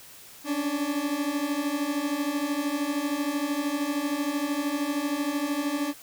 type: beating tone pair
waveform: 40% pulse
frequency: 280.4 / 293.4 Hz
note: C#4 / D4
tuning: +20 / -2 cents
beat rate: 13 Hz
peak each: -30 / -27 dBFS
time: 0.44-5.94 s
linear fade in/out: 50 ms
effects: white hiss -48 dBFS RMS until 6.02 s